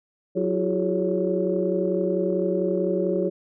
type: tone cluster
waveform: sine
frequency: 183.7 / 338.3 / 369.6 / 414.1 / 558 Hz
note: F#3 / E4 / F#4 / G#4 / C#5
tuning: -12 / +45 / -2 / -5 / +11 cents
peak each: -27 dBFS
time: 0.35-3.3 s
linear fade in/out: 20 ms
effects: tanh soft clip ceiling -9 dBFS